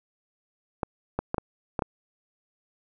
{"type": "clicks", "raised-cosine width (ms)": 1, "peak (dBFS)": -12, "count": 6, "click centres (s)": [0.832, 1.19, 1.344, 1.382, 1.792, 1.822], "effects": []}